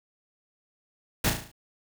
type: noise with echo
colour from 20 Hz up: pink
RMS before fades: -24 dBFS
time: 1.24-1.3 s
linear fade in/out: 5 ms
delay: 36 ms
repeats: 6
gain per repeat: -5 dB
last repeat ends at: 1.516 s
effects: none